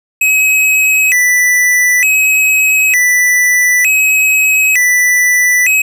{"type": "tone with vibrato", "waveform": "square", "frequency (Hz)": 2247, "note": "C#7", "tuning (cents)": 23, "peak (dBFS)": -8, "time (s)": [0.21, 5.82], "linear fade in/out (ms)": 5, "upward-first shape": "square", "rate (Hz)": 0.55, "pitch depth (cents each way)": 220, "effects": []}